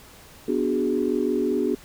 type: chord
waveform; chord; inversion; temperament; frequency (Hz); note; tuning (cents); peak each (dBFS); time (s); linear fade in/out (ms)
sine; G# half-diminished seventh; first; equal; 246.9 / 293.7 / 370 / 415.3; B3 / D4 / F#4 / G#4; 0 / 0 / 0 / 0; -26 / -26 / -25 / -26; 0.48-1.75; 5
effects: tanh soft clip ceiling -10 dBFS + pink hiss -48 dBFS RMS until 1.84 s